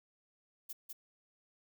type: noise with echo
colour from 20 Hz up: violet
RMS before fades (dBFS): -43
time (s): 0.69-0.73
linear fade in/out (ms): 10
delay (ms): 200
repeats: 1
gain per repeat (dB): -2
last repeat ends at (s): 0.93
effects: none